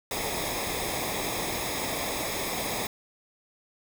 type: noise with comb filter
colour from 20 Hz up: pink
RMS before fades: -31 dBFS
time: 0.11-2.87 s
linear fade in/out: 2 ms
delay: 0.68 ms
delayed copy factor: -0.7
effects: none